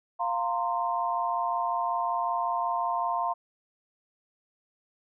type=chord; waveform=sine; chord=F suspended fourth; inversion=none; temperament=equal with one note detuned; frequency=698.5 / 921.1 / 1046.5 Hz; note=F5 / Bb5 / C6; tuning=0 / -21 / 0 cents; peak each=-30 / -30 / -30 dBFS; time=0.19-3.34 s; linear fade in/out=20 ms; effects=none